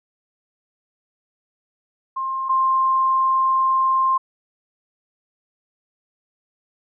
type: tone pair in turn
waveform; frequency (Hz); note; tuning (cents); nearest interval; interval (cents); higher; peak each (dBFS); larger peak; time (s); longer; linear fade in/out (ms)
sine; 1060 / 1054.7; C6 / C6; +22 / +14; unison; 8; first; -22 / -15; second; 2.16-2.49 / 2.49-4.18; second; 10
effects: none